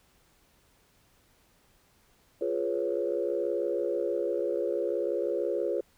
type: chord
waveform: sine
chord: C# dominant seventh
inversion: first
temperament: equal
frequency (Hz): 349.2 / 415.3 / 493.9 / 554.4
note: E#4 / G#4 / B4 / C#5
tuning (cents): 0 / 0 / 0 / 0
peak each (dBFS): -32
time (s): 2.41-5.81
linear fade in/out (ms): 5
effects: tanh soft clip ceiling -16 dBFS + pink hiss -65 dBFS RMS until 5.97 s